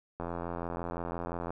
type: click train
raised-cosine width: 1 ms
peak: -22 dBFS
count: 113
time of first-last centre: 0.2-1.505 s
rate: 85.8 Hz
effects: none